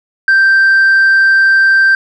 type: tone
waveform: sine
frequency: 1568 Hz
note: G6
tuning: in tune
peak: -3 dBFS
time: 0.28-1.95 s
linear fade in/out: 2 ms
effects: tanh soft clip ceiling -4 dBFS